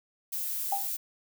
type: noise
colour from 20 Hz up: violet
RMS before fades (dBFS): -33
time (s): 0.32-0.97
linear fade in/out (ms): 10
type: tone with exponential decay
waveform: sine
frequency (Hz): 795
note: G5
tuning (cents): +24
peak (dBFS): -23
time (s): 0.72-0.9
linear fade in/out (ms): 5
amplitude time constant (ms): 39
effects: none